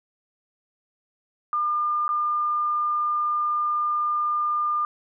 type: tone with dropouts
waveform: sine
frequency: 1204 Hz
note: D6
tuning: 43 cents sharp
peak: -21 dBFS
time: 1.53-4.85 s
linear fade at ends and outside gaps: 1 ms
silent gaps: 2.08-2.09 s
effects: none